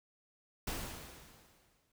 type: noise with exponential decay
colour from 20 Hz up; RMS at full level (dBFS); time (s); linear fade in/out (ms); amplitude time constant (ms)
pink; -38; 0.67-1.92; 5; 270
effects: none